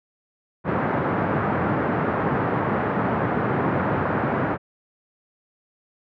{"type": "band-pass noise", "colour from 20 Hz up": "pink", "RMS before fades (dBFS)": -23, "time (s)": [0.64, 4.58], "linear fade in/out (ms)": 50, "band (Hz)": [110, 1600], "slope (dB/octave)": 24, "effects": []}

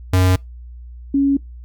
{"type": "tone pair in turn", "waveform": ["square", "sine"], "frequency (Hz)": [92.2, 277.8], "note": ["F#2", "C#4"], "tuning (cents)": [-6, 4], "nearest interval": "octave + perfect fifth", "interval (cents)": 1910, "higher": "second", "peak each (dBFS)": -12, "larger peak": "neither", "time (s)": [[0.13, 0.36], [1.14, 1.37]], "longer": "neither", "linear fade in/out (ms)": 5, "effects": ["noise-tail reverb RT60 0.2 s tail -24 dB re dry", "added 60 Hz sine -33 dBFS peak until 1.64 s"]}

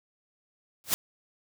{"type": "noise with exponential growth", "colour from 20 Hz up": "white", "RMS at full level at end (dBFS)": -20, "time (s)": [0.84, 0.94], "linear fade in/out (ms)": 0, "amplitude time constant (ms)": 21, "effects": []}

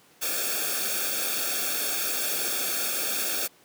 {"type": "noise with comb filter", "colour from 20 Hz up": "white", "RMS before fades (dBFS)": -28, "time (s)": [0.21, 3.48], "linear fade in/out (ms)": 20, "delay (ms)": 1, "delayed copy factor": -0.9, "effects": ["pink hiss -57 dBFS RMS until 3.64 s", "high-pass 200 Hz 12 dB/octave"]}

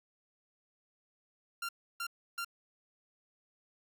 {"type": "tone bursts", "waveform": "sawtooth", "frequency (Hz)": 1384, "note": "F6", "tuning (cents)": -16, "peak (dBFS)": -32, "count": 3, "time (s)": [1.62, 2.447], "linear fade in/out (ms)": 5, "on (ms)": 69, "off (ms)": 310, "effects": []}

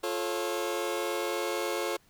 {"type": "chord", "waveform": "sawtooth", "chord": "F augmented", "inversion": "none", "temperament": "just", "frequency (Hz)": [349.2, 436.5, 545.7], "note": ["F4", "A4", "C#5"], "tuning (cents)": [0, -14, -27], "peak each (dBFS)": -30, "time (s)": [0.03, 1.97], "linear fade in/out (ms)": 10, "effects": ["pink hiss -64 dBFS RMS until 2.09 s"]}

